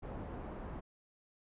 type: low-pass noise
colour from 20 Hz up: pink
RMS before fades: -44 dBFS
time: 0.02-0.81 s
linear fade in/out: 20 ms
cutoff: 930 Hz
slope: 12 dB/octave
effects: resampled to 8000 Hz